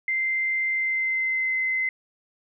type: tone with pitch glide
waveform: sine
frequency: 2084 to 2056 Hz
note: C7 to C7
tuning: -7 to -31 cents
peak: -22 dBFS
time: 0.08-1.89 s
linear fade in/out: 2 ms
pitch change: -24 cents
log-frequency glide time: 0.71-1.56 s
effects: none